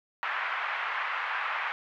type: band-pass noise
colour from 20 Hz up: pink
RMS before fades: -32 dBFS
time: 0.23-1.72 s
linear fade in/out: 0 ms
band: 950 to 2300 Hz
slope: 24 dB/octave
effects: none